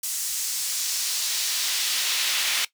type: noise with high-pass filter sweep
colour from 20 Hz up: brown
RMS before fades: -26 dBFS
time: 0.03-2.65 s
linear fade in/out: 5 ms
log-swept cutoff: 7600 to 2900 Hz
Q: 1.1
effects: noise-tail reverb RT60 0.1 s tail -17 dB re dry